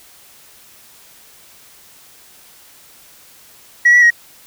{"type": "tone with pitch steps", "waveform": "sine", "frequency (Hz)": [1925, 1947, 1891], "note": ["B6", "B6", "A#6"], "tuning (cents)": [-45, -25, 24], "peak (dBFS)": -4, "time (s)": [3.85, 4.105], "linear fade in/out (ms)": 10, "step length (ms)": 85, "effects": ["tanh soft clip ceiling -4 dBFS", "white hiss -45 dBFS RMS until 4.46 s"]}